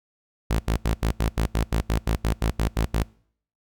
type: tone bursts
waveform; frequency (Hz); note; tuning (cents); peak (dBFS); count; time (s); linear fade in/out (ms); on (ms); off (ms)
sawtooth; 55; A1; 0; -16; 15; 0.5-3.034; 10; 98; 76
effects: noise-tail reverb RT60 0.6 s tail -25 dB re dry